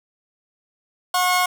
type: tone pair together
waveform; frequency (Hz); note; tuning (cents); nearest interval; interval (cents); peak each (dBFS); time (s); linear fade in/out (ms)
sawtooth; 724.8 / 1086; F#5 / C#6; -36 / -36; perfect fifth; 700; -16; 1.14-1.46; 5
effects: 7-bit